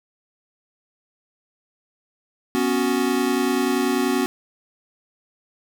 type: chord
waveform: square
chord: B suspended second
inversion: none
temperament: equal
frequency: 246.9 / 277.2 / 370 Hz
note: B3 / C#4 / F#4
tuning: 0 / 0 / 0 cents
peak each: -24 dBFS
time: 2.55-4.26 s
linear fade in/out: 0 ms
effects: none